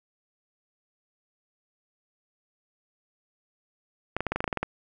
clicks, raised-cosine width 0.5 ms, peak -12 dBFS, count 11, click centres 4.166 / 4.206 / 4.267 / 4.32 / 4.36 / 4.405 / 4.442 / 4.478 / 4.528 / 4.573 / 4.63 s, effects none

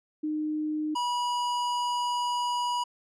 sine / square tone pair in turn, 306.1 / 971.8 Hz, D#4 / B5, -28 / -28 cents, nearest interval octave + minor sixth, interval 2000 cents, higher second, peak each -27 dBFS, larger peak neither, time 0.23-0.95 / 0.95-2.84 s, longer second, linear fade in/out 10 ms, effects low-pass 7000 Hz 12 dB/octave

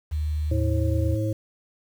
sine tone with pitch glide, 76 to 79.23 Hz, D#2 to D#2, -40 to +32 cents, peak -23 dBFS, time 0.11-1.16 s, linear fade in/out 20 ms, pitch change +72 cents, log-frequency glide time 0.41-1.01 s
harmonic tone, 107.6 Hz, A2, 38 cents flat, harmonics 1 / 3 / 5, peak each -24 / -29 / -31 dBFS, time 0.51-1.33 s, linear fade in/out 5 ms
effects 8-bit

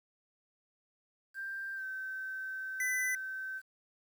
sine tone with pitch glide, 1580 to 1542.1 Hz, G6 to G6, +13 to -29 cents, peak -37 dBFS, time 1.34-3.62 s, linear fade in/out 50 ms, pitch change -42 cents, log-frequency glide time 1.74-1.84 s
square tone, 1999 Hz, B6, 20 cents sharp, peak -32 dBFS, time 2.8-3.15 s, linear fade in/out 2 ms
effects 10-bit

